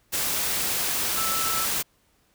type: tone in noise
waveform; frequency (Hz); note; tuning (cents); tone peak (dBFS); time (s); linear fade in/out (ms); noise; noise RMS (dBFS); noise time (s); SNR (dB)
sine; 1318.5; E6; 0; -29; 1.16-1.66; 20; white; -26; 0.12-1.83; -6
effects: pink hiss -65 dBFS RMS until 2.34 s